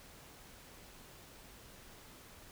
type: silence
effects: pink hiss -56 dBFS RMS until 2.51 s